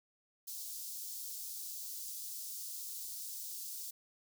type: high-pass noise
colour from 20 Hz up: white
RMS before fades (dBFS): -44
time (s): 0.47-3.91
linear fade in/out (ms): 10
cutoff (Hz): 4600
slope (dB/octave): 24
effects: none